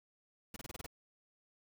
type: noise bursts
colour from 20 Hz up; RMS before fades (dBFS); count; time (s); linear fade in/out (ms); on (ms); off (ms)
pink; -45; 7; 0.54-0.864; 5; 24; 26
effects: none